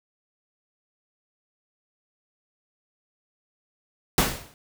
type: noise with exponential decay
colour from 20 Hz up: pink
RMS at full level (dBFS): -17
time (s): 4.18-4.54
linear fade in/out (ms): 1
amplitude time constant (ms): 78
effects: none